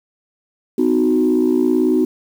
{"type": "chord", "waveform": "sine", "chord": "B major", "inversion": "none", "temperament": "equal with one note detuned", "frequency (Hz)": [253.4, 311.1, 370], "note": ["B3", "D#4", "F#4"], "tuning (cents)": [45, 0, 0], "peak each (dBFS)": -16, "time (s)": [0.78, 2.05], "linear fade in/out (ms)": 5, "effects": ["tanh soft clip ceiling -6 dBFS", "7-bit"]}